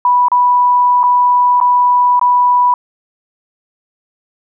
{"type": "tone with dropouts", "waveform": "sine", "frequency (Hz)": 984, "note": "B5", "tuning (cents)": -7, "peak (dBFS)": -7, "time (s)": [0.05, 2.74], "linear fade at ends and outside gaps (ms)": 2, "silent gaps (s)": [[0.284, 0.317], [1.032, 1.037], [1.602, 1.612], [2.195, 2.213]], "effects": []}